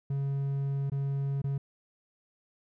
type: tone with dropouts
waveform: triangle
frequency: 138.59 Hz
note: C#3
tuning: in tune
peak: -26 dBFS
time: 0.1-1.58 s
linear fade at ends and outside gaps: 5 ms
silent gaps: 0.899-0.918 / 1.418-1.441 s
effects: none